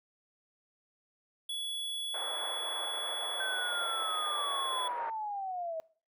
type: tone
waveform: square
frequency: 3387 Hz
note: G#7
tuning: 33 cents sharp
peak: -35 dBFS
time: 1.49-4.88 s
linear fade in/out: 5 ms
type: band-pass noise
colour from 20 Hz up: pink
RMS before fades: -42 dBFS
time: 2.14-5.1 s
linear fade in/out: 2 ms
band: 540 to 1600 Hz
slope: 24 dB/octave
type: linear sweep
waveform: sine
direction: down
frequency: 1553 to 633 Hz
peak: -34 dBFS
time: 3.4-5.8 s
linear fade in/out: 0 ms
effects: noise-tail reverb RT60 0.4 s tail -21 dB re dry